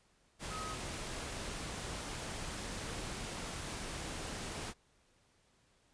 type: tone in noise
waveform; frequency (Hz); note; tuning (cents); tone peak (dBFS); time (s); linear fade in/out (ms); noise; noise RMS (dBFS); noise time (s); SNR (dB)
sine; 1268; D#6; +32; -42; 0.49-0.77; 50; pink; -42; 0.39-4.74; -3
effects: pink hiss -71 dBFS RMS until 5.93 s + resampled to 22050 Hz